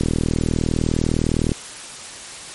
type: click train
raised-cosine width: 3 ms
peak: -6 dBFS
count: 61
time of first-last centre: 0.01-1.518 s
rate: 39.8 Hz
effects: white hiss -35 dBFS RMS until 2.54 s + MP3 48 kbps